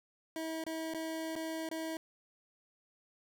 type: tone with dropouts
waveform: 25% pulse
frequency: 321.8 Hz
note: E4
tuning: 42 cents flat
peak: -33 dBFS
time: 0.36-1.97 s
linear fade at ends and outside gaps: 1 ms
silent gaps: 0.639-0.665 / 0.938-0.945 / 1.355-1.361 / 1.689-1.713 s
effects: none